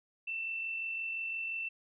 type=tone with amplitude modulation; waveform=sine; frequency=2677 Hz; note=E7; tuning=26 cents sharp; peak=-33 dBFS; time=0.27-1.69 s; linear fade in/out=10 ms; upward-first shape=sine; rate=45.8 Hz; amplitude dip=30%; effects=none